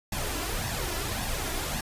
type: noise with flanger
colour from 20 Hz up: pink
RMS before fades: -31 dBFS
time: 0.12-1.81 s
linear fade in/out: 5 ms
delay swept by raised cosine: 1.1 to 3 ms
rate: 1.8 Hz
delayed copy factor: +0.6
effects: resampled to 32000 Hz